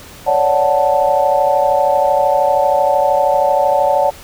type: chord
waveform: sine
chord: D major seventh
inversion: third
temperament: equal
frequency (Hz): 554.4 / 587.3 / 740 / 880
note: C#5 / D5 / F#5 / A5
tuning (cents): 0 / 0 / 0 / 0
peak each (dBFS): -16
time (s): 0.26-4.11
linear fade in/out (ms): 20
effects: pink hiss -37 dBFS RMS until 4.23 s